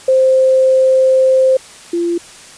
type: tone pair in turn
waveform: sine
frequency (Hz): 523.3 / 343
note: C5 / F4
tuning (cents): 0 / -31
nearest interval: perfect fifth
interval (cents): 731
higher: first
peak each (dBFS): -7 / -13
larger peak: first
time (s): 0.08-1.57 / 1.93-2.18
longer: first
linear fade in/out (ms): 5
effects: white hiss -37 dBFS RMS until 2.57 s + resampled to 22050 Hz